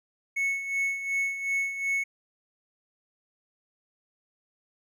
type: tone with tremolo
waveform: triangle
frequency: 2204 Hz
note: C#7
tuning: 11 cents flat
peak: -22 dBFS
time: 0.36-2.04 s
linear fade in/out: 10 ms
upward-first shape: sine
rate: 2.7 Hz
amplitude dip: 65%
effects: none